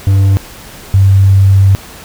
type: tone pair in turn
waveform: triangle / sine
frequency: 97.7 / 97.26 Hz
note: G2 / G2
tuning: -5 / -13 cents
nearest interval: unison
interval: 8 cents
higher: first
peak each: -3 dBFS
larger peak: neither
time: 0.07-0.37 / 0.94-1.75 s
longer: second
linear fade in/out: 0 ms
effects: pink hiss -32 dBFS RMS until 2.04 s